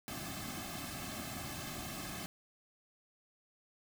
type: noise with comb filter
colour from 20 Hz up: pink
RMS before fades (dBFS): -43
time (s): 0.08-2.26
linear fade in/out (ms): 0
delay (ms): 2.1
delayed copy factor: -0.95
effects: none